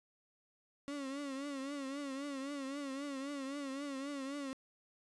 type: tone with vibrato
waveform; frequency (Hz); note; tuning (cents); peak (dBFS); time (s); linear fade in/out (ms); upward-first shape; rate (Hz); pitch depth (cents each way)
35% pulse; 277.2; C#4; 0; -38; 0.88-4.53; 0; triangle; 3.8; 95
effects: resampled to 22050 Hz + 12-bit